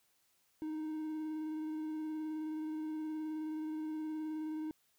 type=tone with vibrato; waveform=triangle; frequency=311.1 Hz; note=D#4; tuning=in tune; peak=-35 dBFS; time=0.62-4.71 s; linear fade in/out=0 ms; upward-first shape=square; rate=19 Hz; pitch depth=14 cents each way; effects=white hiss -74 dBFS RMS until 4.98 s